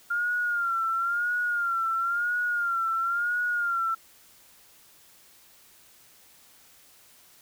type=tone with vibrato; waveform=sine; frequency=1396.9 Hz; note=F6; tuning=in tune; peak=-24 dBFS; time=0.1-3.95 s; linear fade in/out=10 ms; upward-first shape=sine; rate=0.98 Hz; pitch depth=72 cents each way; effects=white hiss -56 dBFS RMS until 7.41 s